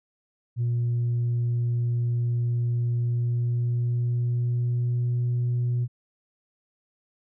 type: tone with pitch glide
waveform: sine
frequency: 119.6 to 121.76 Hz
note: A#2 to B2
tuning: +45 to -24 cents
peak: -20 dBFS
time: 0.56-5.88 s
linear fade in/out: 50 ms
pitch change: +31 cents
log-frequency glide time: 2.95-5.25 s
effects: tanh soft clip ceiling -20 dBFS